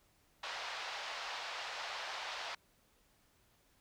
pink band-pass noise, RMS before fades -43 dBFS, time 0.43-2.55 s, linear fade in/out 5 ms, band 670 to 5000 Hz, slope 24 dB/octave, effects pink hiss -71 dBFS RMS until 3.8 s

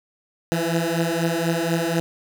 15% pulse beating tone pair, 164.81 / 168.91 Hz, E3 / E3, 0 / +43 cents, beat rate 4.1 Hz, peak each -17 / -17 dBFS, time 0.52-2 s, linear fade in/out 0 ms, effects none

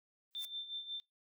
blue noise with exponential growth, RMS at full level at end -44 dBFS, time 0.31-0.45 s, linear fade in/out 0 ms, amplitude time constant 29 ms
sine tone with tremolo, 3564 Hz, A7, 22 cents sharp, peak -38 dBFS, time 0.35-1 s, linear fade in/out 0 ms, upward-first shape sine, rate 5.5 Hz, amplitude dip 70%
effects noise-tail reverb RT60 0.2 s tail -23 dB re dry

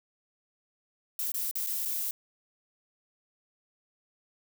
violet noise with dropouts, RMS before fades -32 dBFS, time 1.19-2.11 s, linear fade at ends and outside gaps 2 ms, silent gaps 1.319-1.341 / 1.512-1.554 / 1.665-1.67 / 1.852-1.856 s, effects none

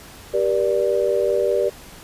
sine chord, G minor, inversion none, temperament equal with one note detuned, 392 / 477.1 / 587.3 Hz, G4 / Bb4 / D5, 0 / +40 / 0 cents, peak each -21 dBFS, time 0.33-1.7 s, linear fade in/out 20 ms, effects pink hiss -42 dBFS RMS until 2.03 s + resampled to 32000 Hz

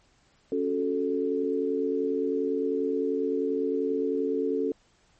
sine chord, F# minor, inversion second, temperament equal, 277.2 / 370 / 440 Hz, C#4 / F#4 / A4, 0 / 0 / 0 cents, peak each -29 / -31 / -27 dBFS, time 0.52-4.72 s, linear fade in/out 2 ms, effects pink hiss -64 dBFS RMS until 5.19 s + MP3 32 kbps

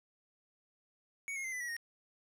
square tone with pitch steps, 2235 / 2154 / 2076 / 2000 / 1927.8 / 1857.8 Hz, C#7 / C7 / C7 / B6 / B6 / A#6, +14 / +50 / -14 / +21 / -42 / -6 cents, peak -38 dBFS, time 1.28-1.766 s, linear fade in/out 0 ms, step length 81 ms, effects low-pass 12000 Hz 12 dB/octave + 11-bit

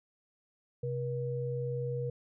sine tone pair together, 130.81 / 479.5 Hz, C3 / A#4, 0 / +49 cents, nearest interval octave + minor seventh, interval 2249 cents, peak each -34 / -35 dBFS, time 0.83-2.1 s, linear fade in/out 5 ms, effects none

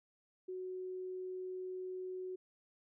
sine tone, 370 Hz, F#4, in tune, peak -40 dBFS, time 0.48-2.36 s, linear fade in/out 10 ms, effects none

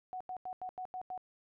sine tone bursts, 740 Hz, F#5, in tune, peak -38 dBFS, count 7, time 0.13-1.177 s, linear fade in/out 0 ms, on 75 ms, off 87 ms, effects none

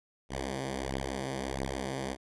5% pulse beating tone pair, 66.3 / 67.8 Hz, C2 / C#2, +23 / -38 cents, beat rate 1.5 Hz, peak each -24 / -26 dBFS, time 0.29-2.17 s, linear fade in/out 50 ms, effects resampled to 24000 Hz

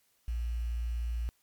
sine tone with quantisation, 58.27 Hz, A#1, in tune, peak -30 dBFS, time 0.28-1.29 s, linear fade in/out 0 ms, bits 9, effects white hiss -71 dBFS RMS until 1.42 s + MP3 96 kbps

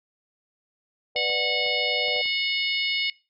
sine chord, B minor, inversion none, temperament just, 493.9 / 592.7 / 740.8 Hz, B4 / D5 / F#5, 0 / +16 / +2 cents, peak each -31 / -32 / -35 dBFS, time 1.15-2.22 s, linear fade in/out 10 ms
clicks, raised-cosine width 1 ms, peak -33 dBFS, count 6, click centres 1.16 / 1.3 / 1.663 / 2.083 / 2.163 / 2.258 s
harmonic tone, 729 Hz, F#5, 26 cents flat, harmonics 3 / 4 / 5 / 6 / 7, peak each -27 / -29 / -31 / -33 / -34 dBFS, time 1.16-3.1 s, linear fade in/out 2 ms
effects noise-tail reverb RT60 0.3 s tail -22 dB re dry

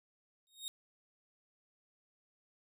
sawtooth tone with exponential growth, 3729 Hz, A#7, in tune, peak -33 dBFS, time 0.47-0.68 s, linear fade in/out 0 ms, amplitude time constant 44 ms, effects none

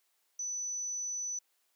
sine tone, 5980 Hz, F#8, 17 cents sharp, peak -34 dBFS, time 0.39-1.39 s, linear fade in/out 5 ms, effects white hiss -75 dBFS RMS until 1.75 s + high-pass 400 Hz 12 dB/octave

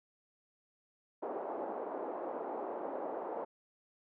white band-pass noise, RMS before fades -40 dBFS, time 1.22-3.45 s, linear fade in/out 10 ms, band 310 to 820 Hz, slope 24 dB/octave, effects none

